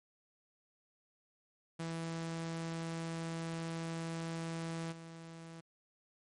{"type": "tone with level steps", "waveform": "sawtooth", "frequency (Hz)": 164.81, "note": "E3", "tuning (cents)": 0, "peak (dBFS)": [-34, -44], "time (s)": [1.79, 5.61], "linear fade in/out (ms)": 10, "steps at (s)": 4.91, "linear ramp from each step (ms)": 20, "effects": ["MP3 48 kbps"]}